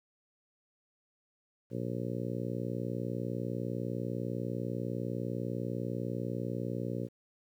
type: harmonic tone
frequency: 60 Hz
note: B1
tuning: 49 cents flat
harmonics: 2 / 3 / 4 / 5 / 6 / 7 / 8 / 9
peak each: -38 / -40 / -41 / -42 / -43 / -43 / -44 / -45 dBFS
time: 1.7-7.09 s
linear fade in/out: 50 ms
effects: 11-bit